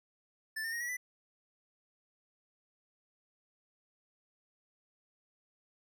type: tone with pitch steps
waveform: square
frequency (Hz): 1760 / 1814.7 / 1871.1 / 1929.3 / 1989.3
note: A6 / A#6 / A#6 / B6 / B6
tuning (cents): 0 / -47 / +6 / -41 / +12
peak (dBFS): -36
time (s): 0.56-0.97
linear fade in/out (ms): 10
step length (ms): 82
effects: none